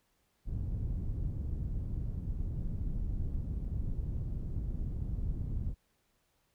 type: low-pass noise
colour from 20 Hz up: pink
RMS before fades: -35 dBFS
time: 0.45-5.75 s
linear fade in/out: 50 ms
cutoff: 130 Hz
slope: 12 dB/octave
effects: pink hiss -75 dBFS RMS until 6.54 s